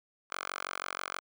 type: tone with high-pass filter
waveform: 5% pulse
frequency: 46.25 Hz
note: F#1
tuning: in tune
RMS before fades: -39 dBFS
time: 0.3-1.2 s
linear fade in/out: 20 ms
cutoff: 1100 Hz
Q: 2
effects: none